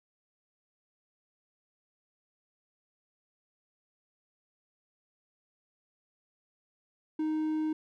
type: tone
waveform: triangle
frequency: 311.1 Hz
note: D#4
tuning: in tune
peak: -26 dBFS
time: 7.19-7.73 s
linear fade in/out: 5 ms
effects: none